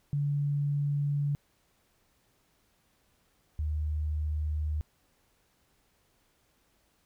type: tone pair in turn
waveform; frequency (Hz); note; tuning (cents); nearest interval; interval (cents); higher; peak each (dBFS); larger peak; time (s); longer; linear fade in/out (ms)
sine; 143.8 / 76.18; D3 / D#2; -36 / -36; major seventh; 1100; first; -26 / -28; first; 0.13-1.35 / 3.59-4.81; neither; 0
effects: pink hiss -70 dBFS RMS until 7.05 s